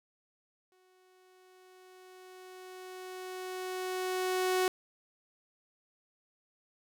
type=tone with exponential growth; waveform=sawtooth; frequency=370 Hz; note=F#4; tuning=in tune; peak=-22 dBFS; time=0.72-4.68 s; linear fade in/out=1 ms; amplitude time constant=860 ms; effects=none